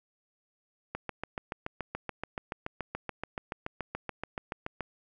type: click train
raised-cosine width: 0.5 ms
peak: -19 dBFS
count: 28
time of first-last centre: 0.95-4.807 s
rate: 7 Hz
effects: none